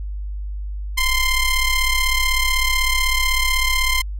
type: ring-modulated tone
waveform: sawtooth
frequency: 1042 Hz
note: C6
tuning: 7 cents flat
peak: -9 dBFS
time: 0.97-4.02 s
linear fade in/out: 10 ms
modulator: 1060 Hz
effects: added 50 Hz sine -24 dBFS peak until 4.19 s + MP3 64 kbps